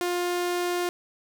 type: tone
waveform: sawtooth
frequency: 353.5 Hz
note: F4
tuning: 21 cents sharp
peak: -21 dBFS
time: 0.01-0.89 s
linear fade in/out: 0 ms
effects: none